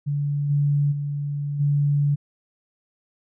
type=tone with level steps; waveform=sine; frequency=144.1 Hz; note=D3; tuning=33 cents flat; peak=-21 / -17 / -24 / -17 dBFS; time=0.06-2.16 s; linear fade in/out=20 ms; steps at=0.49 / 0.91 / 1.59 s; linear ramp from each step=20 ms; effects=none